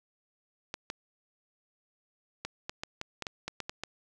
clicks, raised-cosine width 0.2 ms, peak -18 dBFS, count 12, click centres 0.741 / 0.901 / 2.45 / 2.695 / 2.835 / 3.014 / 3.223 / 3.268 / 3.48 / 3.603 / 3.695 / 3.836 s, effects none

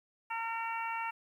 harmonic tone, 456.2 Hz, A#4, 37 cents flat, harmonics 2 / 3 / 4 / 5 / 6, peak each -36 / -41 / -45 / -43 / -43 dBFS, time 0.3-1.11 s, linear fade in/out 10 ms, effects 11-bit

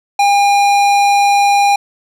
sine tone with tanh clipping, 807 Hz, G#5, 50 cents flat, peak -10 dBFS, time 0.19-1.76 s, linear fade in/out 5 ms, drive 18 dB, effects none

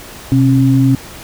sine tone pair together, 127.94 / 270 Hz, C3 / C#4, -38 / -45 cents, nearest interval octave + minor second, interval 1293 cents, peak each -10 dBFS, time 0.32-0.95 s, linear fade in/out 0 ms, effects pink hiss -33 dBFS RMS until 1.23 s

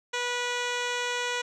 10% pulse tone with low-pass filter, 488.2 Hz, B4, 20 cents flat, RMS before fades -30 dBFS, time 0.13-1.42 s, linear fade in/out 10 ms, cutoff 5300 Hz, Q 2.2, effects none

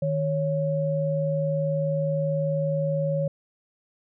sine tone pair together, 155.38 / 554.4 Hz, D#3 / C#5, -2 / 0 cents, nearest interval octave + minor seventh, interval 2202 cents, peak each -25 dBFS, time 0.02-3.28 s, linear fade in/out 5 ms, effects none

